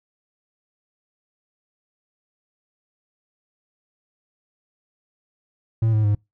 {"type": "tone with pitch steps", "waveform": "triangle", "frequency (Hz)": [112.5, 107.98, 103.64], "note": ["A2", "A2", "G#2"], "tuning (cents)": [39, -32, -3], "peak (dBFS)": -14, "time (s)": [5.82, 6.15], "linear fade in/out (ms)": 5, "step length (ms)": 110, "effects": ["noise-tail reverb RT60 0.2 s tail -26 dB re dry"]}